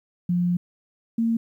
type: tone pair in turn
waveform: sine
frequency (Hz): 176.4 / 228.8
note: F3 / A#3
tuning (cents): +18 / -32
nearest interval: perfect fourth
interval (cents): 450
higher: second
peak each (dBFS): -19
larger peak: neither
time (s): 0.29-0.57 / 1.18-1.37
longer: first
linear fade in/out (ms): 5
effects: 10-bit